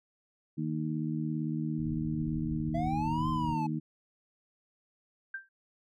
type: harmonic tone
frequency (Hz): 77.78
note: D#2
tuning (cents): 0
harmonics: 2 / 3 / 4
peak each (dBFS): -33 / -35 / -36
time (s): 0.57-3.8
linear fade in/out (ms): 20
type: low-pass noise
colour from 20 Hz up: white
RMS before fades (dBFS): -41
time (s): 1.78-3.55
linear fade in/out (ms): 10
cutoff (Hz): 130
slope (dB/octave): 24
type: linear two-way sweep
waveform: triangle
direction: up then down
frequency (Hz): 660 to 1046.5 to 849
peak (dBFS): -30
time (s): 2.74-3.67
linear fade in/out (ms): 10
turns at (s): 3.29
type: tone with exponential decay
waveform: sine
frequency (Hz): 1574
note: G6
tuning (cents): +7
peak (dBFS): -32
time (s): 5.34-5.49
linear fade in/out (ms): 5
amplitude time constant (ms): 32
effects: none